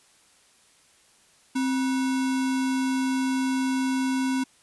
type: tone with sample-and-hold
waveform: sine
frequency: 262.3 Hz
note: C4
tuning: 4 cents sharp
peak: -22 dBFS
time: 1.55-4.44 s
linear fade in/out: 10 ms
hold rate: 1225 Hz
effects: white hiss -59 dBFS RMS until 4.62 s + resampled to 24000 Hz